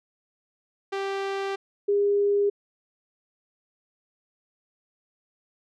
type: tone pair in turn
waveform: sawtooth / sine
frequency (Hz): 392 / 405.6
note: G4 / G#4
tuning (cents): 0 / -41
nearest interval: minor second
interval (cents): 59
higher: second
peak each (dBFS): -23 / -19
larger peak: second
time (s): 0.92-1.56 / 1.88-2.5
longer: first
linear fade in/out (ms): 10
effects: low-pass 4000 Hz 12 dB/octave